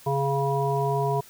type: harmonic tone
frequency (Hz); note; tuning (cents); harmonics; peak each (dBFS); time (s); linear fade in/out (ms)
138.59; C#3; 0; 1 / 3 / 5 / 7; -26 / -27 / -29 / -28; 0.06-1.21; 10
effects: white hiss -50 dBFS RMS until 1.29 s